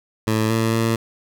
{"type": "tone with pitch steps", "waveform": "15% pulse", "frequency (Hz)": [109.8, 112.8, 113.8], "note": ["A2", "A2", "A#2"], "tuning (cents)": [-3, 44, -41], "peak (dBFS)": -11, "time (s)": [0.27, 0.96], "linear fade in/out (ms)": 5, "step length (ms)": 230, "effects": []}